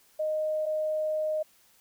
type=tone pair in turn; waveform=sine; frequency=619 / 619 Hz; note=D#5 / D#5; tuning=-9 / -9 cents; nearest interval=unison; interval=0 cents; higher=neither; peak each=-26 dBFS; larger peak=neither; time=0.19-0.66 / 0.66-1.43 s; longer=second; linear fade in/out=10 ms; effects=white hiss -62 dBFS RMS until 1.8 s